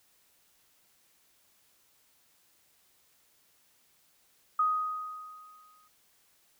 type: tone with exponential decay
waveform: sine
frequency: 1250 Hz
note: D#6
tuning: 8 cents sharp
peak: -22 dBFS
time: 4.59-5.88 s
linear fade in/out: 5 ms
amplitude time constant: 280 ms
effects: white hiss -67 dBFS RMS until 6.59 s